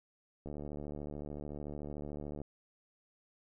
click train, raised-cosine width 2 ms, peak -30 dBFS, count 145, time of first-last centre 0.46-2.417 s, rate 73.6 Hz, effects none

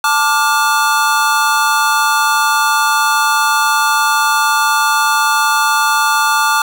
square chord, D minor, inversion second, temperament equal with one note detuned, 880 / 1174.7 / 1423 Hz, A5 / D6 / F6, 0 / 0 / +32 cents, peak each -16 dBFS, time 0.04-6.62 s, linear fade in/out 2 ms, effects none

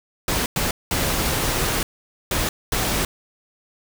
pink noise bursts at uneven times, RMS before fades -22 dBFS, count 5, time 0.28-0.46 / 0.56-0.71 / 0.91-1.83 / 2.31-2.49 / 2.72-3.05 s, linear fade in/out 2 ms, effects none

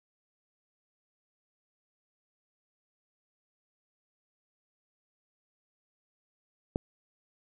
click, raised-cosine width 2 ms, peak -15 dBFS, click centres 6.759 s, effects none

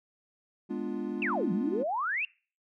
triangle chord, G# diminished seventh, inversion none, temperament equal, 207.7 / 246.9 / 293.7 / 349.2 Hz, G#3 / B3 / D4 / F4, 0 / 0 / 0 / 0 cents, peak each -35 dBFS, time 0.69-1.84 s, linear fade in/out 20 ms
sine exponential two-way sweep, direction down then up, 2794 to 169.9 to 2794 Hz, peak -28 dBFS, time 1.22-2.25 s, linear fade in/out 2 ms, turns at 1.52 s
effects noise-tail reverb RT60 0.4 s tail -25 dB re dry

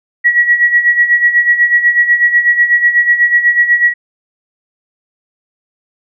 sine tone with tremolo, 1922 Hz, B6, 48 cents flat, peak -4 dBFS, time 0.24-3.94 s, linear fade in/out 20 ms, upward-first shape sine, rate 8.1 Hz, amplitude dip 70%, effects none

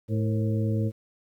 harmonic tone with a mistuned harmonic, 108.4 Hz, A2, 25 cents flat, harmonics 1 / 2 / 3 / 4 / 5, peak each -24 / -30 / -34 / -36 / -38 dBFS, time 0.08-0.92 s, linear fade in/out 50 ms, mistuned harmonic 4, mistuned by +89 cents, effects 10-bit

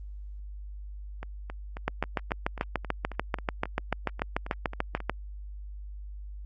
two click trains, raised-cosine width 0.5 ms, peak -11 / -23 dBFS, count 23 / 15, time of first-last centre 1.88-5.096 / 1.23-5.004 s, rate 6.84 / 3.71 Hz, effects added 50 Hz sine -38 dBFS peak until 6.45 s + Opus 32 kbps

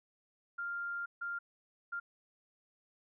sine tone bursts at uneven times, 1396.9 Hz, F6, in tune, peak -36 dBFS, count 3, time 0.58-1.06 / 1.21-1.39 / 1.92-2 s, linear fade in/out 10 ms, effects none

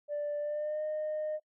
sine tone with pitch glide, 587.3 to 613.7 Hz, D5 to D#5, 0 to -24 cents, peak -30 dBFS, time 0.08-1.4 s, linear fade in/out 50 ms, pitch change +76 cents, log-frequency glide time 0.39-0.83 s, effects noise-tail reverb RT60 0.1 s tail -25 dB re dry + tanh soft clip ceiling -29 dBFS

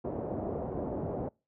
white low-pass noise, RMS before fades -35 dBFS, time 0.04-1.29 s, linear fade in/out 10 ms, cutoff 630 Hz, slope 24 dB/octave, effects noise-tail reverb RT60 0.3 s tail -26 dB re dry + high-pass 60 Hz 12 dB/octave

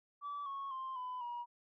sine tone with pitch steps, 1153 / 1100.9 / 1051.2 / 1003.7 / 958.4 Hz, D6 / C#6 / C6 / B5 / A#5, -32 / -12 / +8 / +28 / +48 cents, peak -38 dBFS, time 0.21-1.46 s, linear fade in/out 50 ms, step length 250 ms, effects tanh soft clip ceiling -37 dBFS

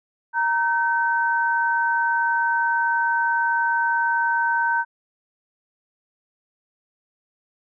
sine tone pair together, 932.3 / 1535.4 Hz, A#5 / G6, 0 / -36 cents, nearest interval major sixth, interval 864 cents, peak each -21 dBFS, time 0.33-4.85 s, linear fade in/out 50 ms, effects none

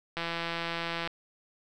click train, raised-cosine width 0.3 ms, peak -17 dBFS, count 153, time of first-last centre 0.17-1.075 s, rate 168 Hz, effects none

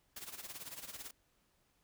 white noise with tremolo, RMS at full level -45 dBFS, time 0.16-1.11 s, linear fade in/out 5 ms, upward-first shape sine, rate 18 Hz, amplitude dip 75%, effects pink hiss -75 dBFS RMS until 1.83 s

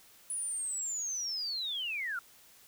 sine linear sweep, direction down, 9956 to 1350 Hz, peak -33 dBFS, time 0.3-2.19 s, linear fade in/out 2 ms, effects white hiss -59 dBFS RMS until 2.67 s

